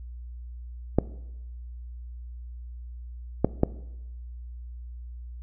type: clicks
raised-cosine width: 2 ms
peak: -5 dBFS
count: 3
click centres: 0.986 / 3.446 / 3.634 s
effects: noise-tail reverb RT60 0.9 s tail -18 dB re dry + added 60 Hz sine -37 dBFS peak until 5.42 s